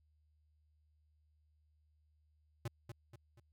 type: tone with echo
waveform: square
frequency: 116.54 Hz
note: A#2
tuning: in tune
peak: -38 dBFS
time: 2.65-2.68 s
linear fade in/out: 5 ms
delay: 240 ms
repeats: 3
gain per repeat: -7 dB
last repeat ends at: 3.4 s
effects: added 76 Hz sine -70 dBFS peak until 3.52 s